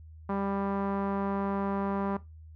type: tone with low-pass filter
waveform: sawtooth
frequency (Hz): 197.6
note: G3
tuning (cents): +14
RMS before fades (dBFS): -31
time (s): 0.29-2.17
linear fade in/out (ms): 5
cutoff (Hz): 1100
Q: 2.2
effects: noise-tail reverb RT60 0.2 s tail -17 dB re dry + added 79 Hz sine -46 dBFS peak until 2.55 s